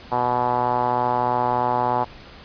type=tone with low-pass filter; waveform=5% pulse; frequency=123.2 Hz; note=B2; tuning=4 cents flat; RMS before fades=-21 dBFS; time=0.11-2.05 s; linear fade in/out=20 ms; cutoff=890 Hz; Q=4.2; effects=pink hiss -43 dBFS RMS until 2.44 s + resampled to 11025 Hz